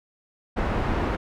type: low-pass noise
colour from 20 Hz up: pink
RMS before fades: -25 dBFS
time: 0.56-1.17 s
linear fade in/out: 20 ms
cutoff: 1500 Hz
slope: 12 dB/octave
effects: none